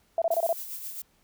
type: tone bursts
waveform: sine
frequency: 666 Hz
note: E5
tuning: 18 cents sharp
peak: -21 dBFS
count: 6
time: 0.18-0.528 s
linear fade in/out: 2 ms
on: 38 ms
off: 24 ms
type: noise with tremolo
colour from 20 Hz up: violet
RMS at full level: -36 dBFS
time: 0.31-1.02 s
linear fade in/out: 5 ms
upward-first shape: sine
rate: 7.6 Hz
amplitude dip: 45%
effects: pink hiss -66 dBFS RMS until 1.23 s